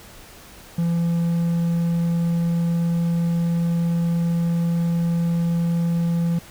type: tone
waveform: triangle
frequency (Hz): 169.3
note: E3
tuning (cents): +46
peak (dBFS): -16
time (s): 0.78-6.39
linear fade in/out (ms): 5
effects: pink hiss -44 dBFS RMS until 6.5 s